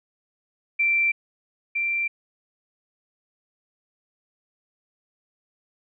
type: tone pair in turn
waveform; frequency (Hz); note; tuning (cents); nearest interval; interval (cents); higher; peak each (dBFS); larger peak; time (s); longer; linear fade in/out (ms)
sine; 2349 / 2357; D7 / D7; 0 / +6; unison; 6; second; -18 / -22; first; 0.79-1.12 / 1.75-2.08; neither; 10
effects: none